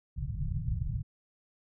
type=low-pass noise; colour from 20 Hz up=white; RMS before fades=-33 dBFS; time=0.16-1.03 s; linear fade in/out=20 ms; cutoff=150 Hz; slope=48 dB/octave; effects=none